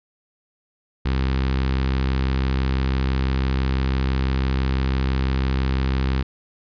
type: tone with notch filter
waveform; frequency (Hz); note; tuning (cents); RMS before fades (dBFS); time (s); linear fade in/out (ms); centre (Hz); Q
sawtooth; 66; C2; +16; -21; 1.05-6.23; 10; 630; 1.4
effects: resampled to 11025 Hz